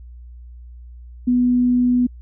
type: tone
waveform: sine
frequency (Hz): 246.9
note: B3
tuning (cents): 0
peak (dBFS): -13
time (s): 1.27-2.07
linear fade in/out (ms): 10
effects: added 60 Hz sine -36 dBFS peak until 2.21 s